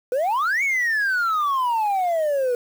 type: exponential two-way sweep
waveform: sine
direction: up then down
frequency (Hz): 478.8 to 2269 to 478.8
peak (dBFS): -16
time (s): 0.12-2.55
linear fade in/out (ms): 2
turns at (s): 0.63
effects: tanh soft clip ceiling -18 dBFS + 7-bit